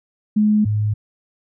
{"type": "tone pair in turn", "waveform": "sine", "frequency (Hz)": [211.6, 105.8], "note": ["G#3", "G#2"], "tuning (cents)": [33, 33], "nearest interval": "octave", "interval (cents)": 1200, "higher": "first", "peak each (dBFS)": [-12, -16], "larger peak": "first", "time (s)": [[0.36, 0.65], [0.65, 0.94]], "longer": "neither", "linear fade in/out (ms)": 10, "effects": []}